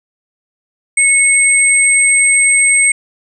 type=tone pair together; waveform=sine; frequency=2200 / 8306 Hz; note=C#7 / C9; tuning=-14 / -14 cents; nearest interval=octave + major seventh; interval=2300 cents; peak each=-10 dBFS; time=0.97-2.92 s; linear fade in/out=5 ms; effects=none